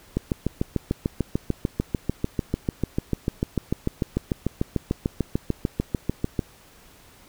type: click train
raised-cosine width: 3 ms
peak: -9 dBFS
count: 43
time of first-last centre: 0.17-6.392 s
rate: 6.75 Hz
effects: pink hiss -52 dBFS RMS until 7.28 s